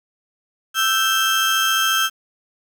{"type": "tone cluster", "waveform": "35% pulse", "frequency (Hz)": [1321, 1556, 3206], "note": ["E6", "G6", "G7"], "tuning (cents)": [3, -13, 38], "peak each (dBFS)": -19, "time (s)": [0.74, 2.1], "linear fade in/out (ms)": 50, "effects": ["7-bit"]}